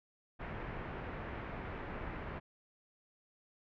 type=low-pass noise; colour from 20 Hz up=pink; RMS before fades=-43 dBFS; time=0.39-2.4 s; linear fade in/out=20 ms; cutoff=2200 Hz; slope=24 dB/octave; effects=none